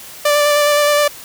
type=tone with vibrato; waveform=sawtooth; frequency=587.3 Hz; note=D5; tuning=in tune; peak=-7 dBFS; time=0.25-1.08 s; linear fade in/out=5 ms; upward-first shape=square; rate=9.6 Hz; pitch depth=12 cents each way; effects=white hiss -35 dBFS RMS until 1.24 s